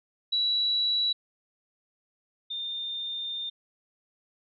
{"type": "tone pair in turn", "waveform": "sine", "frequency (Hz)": [3921, 3617], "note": ["B7", "A7"], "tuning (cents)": [-13, 47], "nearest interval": "minor second", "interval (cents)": 140, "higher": "first", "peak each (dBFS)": [-23, -31], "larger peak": "first", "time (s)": [[0.32, 1.13], [2.5, 3.5]], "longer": "second", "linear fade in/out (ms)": 10, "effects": []}